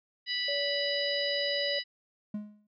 harmonic tone, 985 Hz, B5, 5 cents flat, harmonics 2 / 3 / 4 / 5, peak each -35 / -35 / -35 / -35 dBFS, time 0.26-1.84 s, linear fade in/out 50 ms
sine tone, 571 Hz, D5, 49 cents flat, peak -32 dBFS, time 0.48-1.79 s, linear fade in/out 5 ms
triangle tone with exponential decay, 209.4 Hz, G#3, 15 cents sharp, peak -28 dBFS, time 2.34-2.67 s, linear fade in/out 5 ms, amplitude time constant 71 ms
effects none

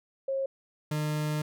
sine / 40% pulse tone pair in turn, 540 / 151.53 Hz, C#5 / D#3, -45 / -45 cents, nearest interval octave + minor seventh, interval 2200 cents, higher first, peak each -27 dBFS, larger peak neither, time 0.28-0.46 / 0.91-1.42 s, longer second, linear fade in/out 5 ms, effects none

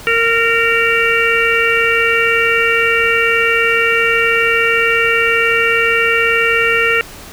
harmonic tone, 461 Hz, A#4, 19 cents flat, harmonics 1 / 3 / 4 / 5 / 6, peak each -17 / -17 / -17 / -17 / -17 dBFS, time 0.07-7.01 s, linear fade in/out 0 ms, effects pink hiss -34 dBFS RMS until 7.32 s

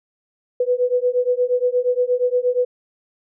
sine beating tone pair, 491.4 / 499.9 Hz, B4 / B4, -9 / +21 cents, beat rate 8.5 Hz, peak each -19 dBFS, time 0.6-2.65 s, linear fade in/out 5 ms, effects none

